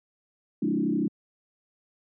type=tone with frequency modulation; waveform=sine; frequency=253.7 Hz; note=B3; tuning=47 cents sharp; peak=-22 dBFS; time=0.62-1.08 s; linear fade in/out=5 ms; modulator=32.3 Hz; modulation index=2.4; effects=high-pass 150 Hz 12 dB/octave